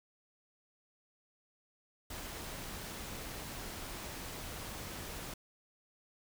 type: noise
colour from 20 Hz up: pink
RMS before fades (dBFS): -44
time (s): 2.1-5.34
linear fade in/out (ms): 5
effects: none